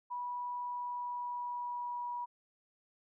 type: tone with pitch glide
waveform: sine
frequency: 978 to 968.4 Hz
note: B5 to B5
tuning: -17 to -34 cents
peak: -36 dBFS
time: 0.1-2.26 s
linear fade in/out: 20 ms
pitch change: -17 cents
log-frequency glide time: 0.58-2.11 s
effects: none